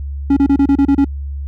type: tone bursts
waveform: triangle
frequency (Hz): 278.2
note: C#4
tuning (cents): +6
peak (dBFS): -6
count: 8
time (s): 0.3-1.046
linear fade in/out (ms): 5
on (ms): 67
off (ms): 30
effects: added 70 Hz sine -21 dBFS peak until 1.47 s